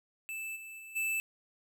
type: tone with level steps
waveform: square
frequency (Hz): 2637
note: E7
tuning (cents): 0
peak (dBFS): -38 / -45 / -47 / -31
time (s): 0.29-1.2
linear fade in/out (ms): 0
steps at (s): 0.55 / 0.78 / 0.95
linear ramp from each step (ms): 20
effects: none